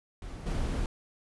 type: noise with level steps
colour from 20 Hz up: brown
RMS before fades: -40 / -31 dBFS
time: 0.22-0.86 s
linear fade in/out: 2 ms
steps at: 0.46 s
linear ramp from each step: 10 ms
effects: resampled to 24000 Hz